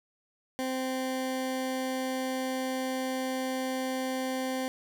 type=tone; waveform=20% pulse; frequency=260 Hz; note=C4; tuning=11 cents flat; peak=-25 dBFS; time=0.59-4.68 s; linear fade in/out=0 ms; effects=none